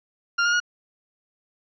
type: tone with pitch steps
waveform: 40% pulse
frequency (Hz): 1396.9 / 1418.9 / 1441.2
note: F6 / F6 / F#6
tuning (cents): 0 / +27 / -46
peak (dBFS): -18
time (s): 0.38-0.602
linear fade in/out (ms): 10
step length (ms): 74
effects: resampled to 16000 Hz